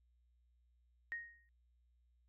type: tone with exponential decay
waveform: sine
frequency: 1867 Hz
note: A#6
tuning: 2 cents sharp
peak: -37 dBFS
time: 1.12-1.49 s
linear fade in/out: 0 ms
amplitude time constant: 79 ms
effects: added 60 Hz sine -70 dBFS peak until 2.28 s

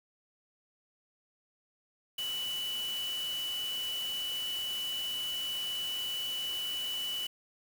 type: tone in noise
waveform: sine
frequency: 2966 Hz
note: F#7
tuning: 4 cents sharp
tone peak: -33 dBFS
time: 2.18-7.27 s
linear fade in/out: 5 ms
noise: white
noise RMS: -44 dBFS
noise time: 2.18-7.27 s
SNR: +8 dB
effects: none

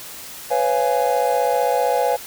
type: chord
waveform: triangle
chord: C# dominant seventh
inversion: third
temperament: just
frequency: 498.9 / 554.4 / 693 / 831.5 Hz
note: B4 / C#5 / E#5 / G#5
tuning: +17 / 0 / -14 / +2 cents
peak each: -19 / -21 / -21 / -19 dBFS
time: 0.5-2.17 s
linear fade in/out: 20 ms
effects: white hiss -36 dBFS RMS until 2.26 s

